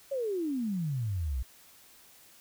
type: exponential sweep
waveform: sine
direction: down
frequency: 570 to 58.27 Hz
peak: -29 dBFS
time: 0.11-1.43 s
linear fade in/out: 10 ms
effects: white hiss -57 dBFS RMS until 2.4 s